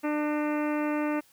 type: harmonic tone with a mistuned harmonic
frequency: 299 Hz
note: D4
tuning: 31 cents sharp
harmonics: 1 / 2 / 3 / 4 / 5 / 6 / 7 / 8 / 9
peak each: -27 / -33 / -37 / -39 / -41 / -43 / -44 / -45 / -46 dBFS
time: 0.03-1.21 s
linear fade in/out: 20 ms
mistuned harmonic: 6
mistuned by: +32 cents
effects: white hiss -61 dBFS RMS until 1.32 s